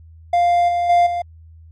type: tone with level steps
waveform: triangle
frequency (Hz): 698.5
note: F5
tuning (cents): 0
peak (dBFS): -10 / -14 / -8 / -17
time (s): 0.33-1.22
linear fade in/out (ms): 5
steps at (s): 0.68 / 0.89 / 1.06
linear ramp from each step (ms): 10
effects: added 81 Hz sine -40 dBFS peak until 1.71 s + MP3 48 kbps